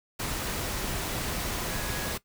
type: tone in noise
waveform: sine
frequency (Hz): 1665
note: G#6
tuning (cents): +4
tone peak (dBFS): -40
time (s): 1.69-2.13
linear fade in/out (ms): 10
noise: pink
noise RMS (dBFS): -32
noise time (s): 0.19-2.18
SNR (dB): -11
effects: noise-tail reverb RT60 0.1 s tail -17 dB re dry